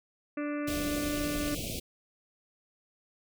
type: harmonic tone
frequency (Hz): 293.7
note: D4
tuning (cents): 0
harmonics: 1 / 2 / 4 / 5 / 6 / 7 / 8 / 9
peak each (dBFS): -32 / -38 / -44 / -46 / -48 / -49 / -50 / -51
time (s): 0.37-1.55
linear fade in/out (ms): 5
type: band-stop noise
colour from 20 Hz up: pink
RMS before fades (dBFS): -36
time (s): 0.67-1.8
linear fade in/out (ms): 10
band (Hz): 700 to 2300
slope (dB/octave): 96
effects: none